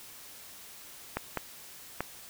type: clicks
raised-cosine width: 0.5 ms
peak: -15 dBFS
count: 3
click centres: 1.17 / 1.373 / 2.006 s
effects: white hiss -49 dBFS RMS until 2.29 s